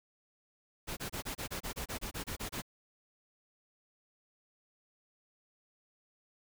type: noise bursts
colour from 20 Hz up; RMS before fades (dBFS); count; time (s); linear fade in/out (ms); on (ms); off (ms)
pink; -39; 14; 0.87-2.621; 20; 100; 27
effects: none